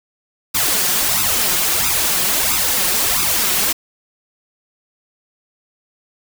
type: noise with flanger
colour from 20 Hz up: white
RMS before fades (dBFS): -17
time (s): 0.54-3.73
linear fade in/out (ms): 10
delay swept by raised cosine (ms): 0.8 to 5.6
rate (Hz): 1.5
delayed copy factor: +0.8
effects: none